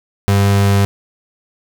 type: tone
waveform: 35% pulse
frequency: 99.7 Hz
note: G2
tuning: 30 cents sharp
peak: -8 dBFS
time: 0.28-0.85 s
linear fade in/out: 0 ms
effects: none